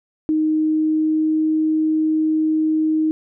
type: tone with pitch glide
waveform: sine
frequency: 311.1 to 313.1 Hz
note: D#4 to D#4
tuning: 0 to +11 cents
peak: -15 dBFS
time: 0.29-3.11 s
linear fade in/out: 0 ms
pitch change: +11 cents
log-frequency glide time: 0.5-1.49 s
effects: none